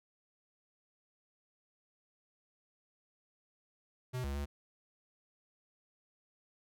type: tone with pitch steps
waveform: square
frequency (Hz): 126.7 / 69.6 / 71.3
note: B2 / C#2 / C#2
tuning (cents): +45 / +8 / +49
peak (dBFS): -36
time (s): 4.13-4.46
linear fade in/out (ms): 20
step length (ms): 110
effects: none